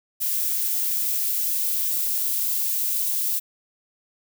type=noise with high-pass filter sweep; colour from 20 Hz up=violet; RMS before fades=-24 dBFS; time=0.2-3.4 s; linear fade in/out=20 ms; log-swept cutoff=1400 to 2400 Hz; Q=0.79; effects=none